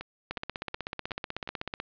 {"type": "two click trains", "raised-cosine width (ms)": 0.3, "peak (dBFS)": [-22, -17], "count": [5, 25], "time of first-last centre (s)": [[0.01, 1.475], [0.31, 1.801]], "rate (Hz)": [2.73, 16.1], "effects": ["resampled to 11025 Hz", "9-bit"]}